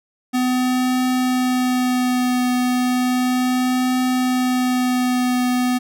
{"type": "tone with vibrato", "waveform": "square", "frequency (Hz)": 251.6, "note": "B3", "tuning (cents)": 32, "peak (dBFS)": -17, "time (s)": [0.33, 5.79], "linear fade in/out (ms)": 20, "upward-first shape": "triangle", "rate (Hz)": 0.34, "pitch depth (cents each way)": 18, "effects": []}